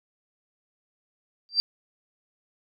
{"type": "tone with exponential growth", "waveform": "sine", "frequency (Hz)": 4699, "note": "D8", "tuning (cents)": 0, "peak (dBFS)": -14, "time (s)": [1.49, 1.6], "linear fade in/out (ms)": 0, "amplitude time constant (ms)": 22, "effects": []}